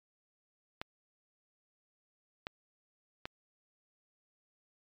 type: clicks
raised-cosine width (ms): 0.3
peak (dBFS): -21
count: 3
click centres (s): 0.815 / 2.469 / 3.255
effects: MP3 96 kbps